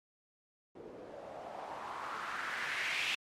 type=noise with low-pass filter sweep; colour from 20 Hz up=blue; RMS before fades=-40 dBFS; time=0.75-3.15 s; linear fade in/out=5 ms; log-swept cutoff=390 to 2700 Hz; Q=2.9; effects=MP3 64 kbps